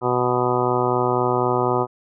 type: harmonic tone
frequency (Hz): 124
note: B2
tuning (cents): +7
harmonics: 1 / 2 / 3 / 4 / 5 / 6 / 7 / 8 / 9 / 10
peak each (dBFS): -27 / -29 / -22 / -26 / -29 / -26 / -28 / -26 / -33 / -27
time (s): 0.01-1.87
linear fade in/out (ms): 50
effects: none